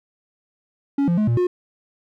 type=tone with pitch steps; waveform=triangle; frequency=279.9 / 172.2 / 212.9 / 117.7 / 359.6 Hz; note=C#4 / F3 / G#3 / A#2 / F#4; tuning=+17 / -24 / +43 / +17 / -49 cents; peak=-14 dBFS; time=0.98-1.47 s; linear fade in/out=5 ms; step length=98 ms; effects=none